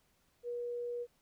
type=tone; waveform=sine; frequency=481.1 Hz; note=B4; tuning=45 cents flat; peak=-36 dBFS; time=0.43-1.07 s; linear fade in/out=50 ms; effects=pink hiss -73 dBFS RMS until 1.21 s